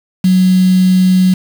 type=tone with quantisation; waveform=sine; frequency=185 Hz; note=F#3; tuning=in tune; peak=-6 dBFS; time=0.24-1.34 s; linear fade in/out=5 ms; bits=4; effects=none